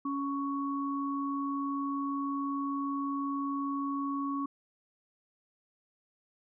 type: tone pair together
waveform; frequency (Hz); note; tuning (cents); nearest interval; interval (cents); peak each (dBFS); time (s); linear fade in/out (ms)
sine; 278.7 / 1113.4; C#4 / C#6; +9 / +7; 2 octaves; 2398; -32 / -35; 0.05-4.46; 5
effects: none